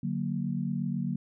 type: chord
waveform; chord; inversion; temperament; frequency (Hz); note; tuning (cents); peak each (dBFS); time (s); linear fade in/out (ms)
sine; D augmented; none; equal; 146.83 / 185 / 233.1; D3 / F#3 / A#3; 0 / 0 / 0; -33 / -32 / -33; 0.03-1.16; 5
effects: none